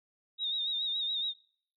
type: tone with vibrato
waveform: sine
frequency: 3729 Hz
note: A#7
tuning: in tune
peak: -30 dBFS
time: 0.38-1.34 s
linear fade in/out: 50 ms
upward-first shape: sine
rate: 7.1 Hz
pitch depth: 60 cents each way
effects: noise-tail reverb RT60 0.6 s tail -25 dB re dry